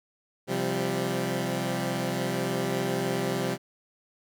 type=chord; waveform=15% pulse; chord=C suspended fourth; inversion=none; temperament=equal with one note detuned; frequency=130.81 / 172.51 / 196 Hz; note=C3 / F3 / G3; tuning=0 / -21 / 0 cents; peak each=-25 dBFS; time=0.47-3.58 s; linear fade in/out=50 ms; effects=none